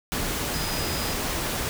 sine tone in noise, 4971 Hz, D#8, 2 cents flat, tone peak -35 dBFS, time 0.54-1.13 s, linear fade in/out 0 ms, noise pink, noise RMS -28 dBFS, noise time 0.12-1.69 s, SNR -10 dB, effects none

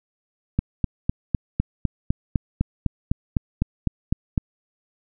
click train, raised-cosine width 5 ms, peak -7 dBFS, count 16, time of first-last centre 0.59-4.378 s, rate 3.96 Hz, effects none

